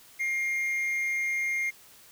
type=tone with amplitude modulation; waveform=triangle; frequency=2125 Hz; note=C7; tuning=26 cents sharp; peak=-23 dBFS; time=0.19-1.71 s; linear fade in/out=20 ms; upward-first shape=sine; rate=222 Hz; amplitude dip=35%; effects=white hiss -54 dBFS RMS until 2.11 s